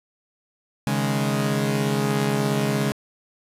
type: chord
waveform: sawtooth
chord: C# suspended second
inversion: none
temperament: equal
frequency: 138.59 / 155.56 / 207.7 Hz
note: C#3 / D#3 / G#3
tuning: 0 / 0 / 0 cents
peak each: -20 / -25 / -20 dBFS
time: 0.87-2.92 s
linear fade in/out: 0 ms
effects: resampled to 32000 Hz + 8-bit